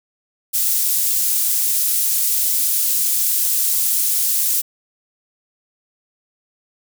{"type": "high-pass noise", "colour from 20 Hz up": "pink", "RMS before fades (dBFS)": -18, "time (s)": [0.53, 4.62], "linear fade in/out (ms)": 20, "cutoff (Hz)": 10000, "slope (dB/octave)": 12, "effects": []}